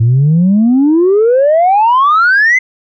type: exponential sweep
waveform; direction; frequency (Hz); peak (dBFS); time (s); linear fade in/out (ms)
sine; up; 110 to 2088; -4; 0-2.59; 10
effects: tanh soft clip ceiling -3 dBFS